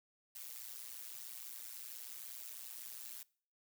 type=noise with amplitude modulation; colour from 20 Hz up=blue; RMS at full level=-45 dBFS; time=0.35-3.23 s; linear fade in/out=5 ms; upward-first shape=sine; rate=120 Hz; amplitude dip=90%; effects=noise-tail reverb RT60 0.5 s tail -23 dB re dry